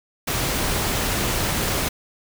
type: noise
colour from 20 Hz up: pink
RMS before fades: -23 dBFS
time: 0.27-1.89 s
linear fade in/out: 10 ms
effects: none